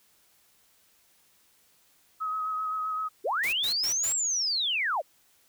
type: tone with vibrato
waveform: sine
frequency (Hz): 1271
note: D#6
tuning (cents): +36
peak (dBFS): -28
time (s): 2.2-3.09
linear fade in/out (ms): 20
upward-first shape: sine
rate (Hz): 7.7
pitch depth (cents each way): 20
type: linear two-way sweep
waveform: sine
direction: up then down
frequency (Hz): 329.6 to 7710 to 476.7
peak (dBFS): -25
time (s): 3.24-5.02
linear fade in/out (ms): 20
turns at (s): 4.14
type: noise bursts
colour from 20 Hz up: white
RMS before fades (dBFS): -37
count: 4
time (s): 3.43-4.13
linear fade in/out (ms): 10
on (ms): 100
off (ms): 100
effects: white hiss -64 dBFS RMS until 5.48 s